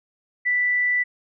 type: tone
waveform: sine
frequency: 1975.5 Hz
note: B6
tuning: in tune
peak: -18 dBFS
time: 0.45-1.04 s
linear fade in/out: 20 ms
effects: none